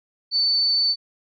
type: tone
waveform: sine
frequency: 4513 Hz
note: C#8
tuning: 30 cents sharp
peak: -17 dBFS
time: 0.31-0.96 s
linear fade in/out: 50 ms
effects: none